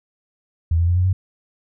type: tone with pitch steps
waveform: sine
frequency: 82.41 / 85.07 / 87.82 / 90.65 / 93.58 Hz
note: E2 / F2 / F2 / F#2 / F#2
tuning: 0 / -45 / +10 / -35 / +20 cents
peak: -14 dBFS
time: 0.71-1.13 s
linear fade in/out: 5 ms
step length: 84 ms
effects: none